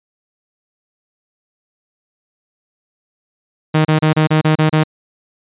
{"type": "tone bursts", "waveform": "sawtooth", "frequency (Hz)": 155.56, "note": "D#3", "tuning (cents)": 0, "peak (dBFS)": -6, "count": 8, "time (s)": [3.74, 4.837], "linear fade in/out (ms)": 10, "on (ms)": 110, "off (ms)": 31, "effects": ["resampled to 8000 Hz"]}